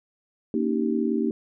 sine chord, Eb dominant seventh, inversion second, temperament just, 233.3 / 280 / 311.1 / 388.9 Hz, Bb3 / Db4 / Eb4 / G4, +2 / +18 / 0 / -14 cents, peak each -25 / -30 / -27 / -28 dBFS, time 0.54-1.31 s, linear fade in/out 2 ms, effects none

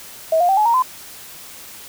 sine tone with pitch steps, 644 / 706.4 / 774.7 / 849.8 / 932 / 1022.3 Hz, E5 / F5 / G5 / G#5 / A#5 / C6, -41 / +20 / -21 / +40 / -1 / -41 cents, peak -12 dBFS, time 0.32-0.824 s, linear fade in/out 5 ms, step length 84 ms, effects white hiss -38 dBFS RMS until 1.88 s

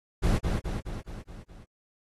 brown noise with echo, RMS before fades -23 dBFS, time 0.22-0.39 s, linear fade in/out 20 ms, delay 210 ms, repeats 6, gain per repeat -4 dB, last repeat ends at 1.65 s, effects AAC 32 kbps

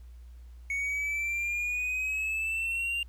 triangle exponential sweep, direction up, 2217 to 2794 Hz, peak -27 dBFS, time 0.7-3.03 s, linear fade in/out 2 ms, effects added 60 Hz sine -45 dBFS peak until 3.08 s + pink hiss -68 dBFS RMS until 3.08 s

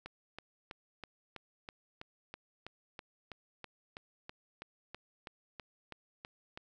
click train, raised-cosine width 0.3 ms, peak -28 dBFS, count 21, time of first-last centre 0.06-6.575 s, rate 3.07 Hz, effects none

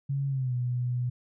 sine tone with pitch glide, 138.59 to 123.47 Hz, C#3 to B2, 0 to 0 cents, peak -26 dBFS, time 0.09-1.1 s, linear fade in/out 10 ms, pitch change -200 cents, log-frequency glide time 0.28-0.54 s, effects none

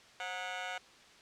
15% pulse tone with amplitude modulation, 732 Hz, F#5, 19 cents flat, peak -27 dBFS, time 0.2-0.78 s, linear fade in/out 2 ms, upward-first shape sine, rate 197 Hz, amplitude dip 90%, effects white hiss -58 dBFS RMS until 1.21 s + low-pass 5000 Hz 12 dB/octave

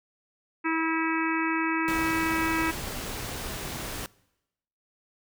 harmonic tone, 323.9 Hz, E4, 30 cents flat, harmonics 1 / 3 / 4 / 5 / 6 / 7 / 8, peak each -27 / -32 / -33 / -34 / -35 / -35 / -36 dBFS, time 0.64-2.72 s, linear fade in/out 20 ms
pink noise, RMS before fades -35 dBFS, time 1.88-4.06 s, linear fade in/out 0 ms
effects noise-tail reverb RT60 0.9 s tail -23 dB re dry

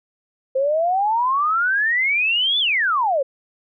sine exponential two-way sweep, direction up then down, 517 to 3537 to 517 Hz, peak -16 dBFS, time 0.55-3.23 s, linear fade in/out 10 ms, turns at 2.59 s, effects none

